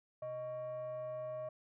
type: tone with frequency modulation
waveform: sine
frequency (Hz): 622.3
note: D#5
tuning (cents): 0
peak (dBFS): -38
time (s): 0.22-1.49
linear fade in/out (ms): 5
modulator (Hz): 494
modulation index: 0.4
effects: tanh soft clip ceiling -36 dBFS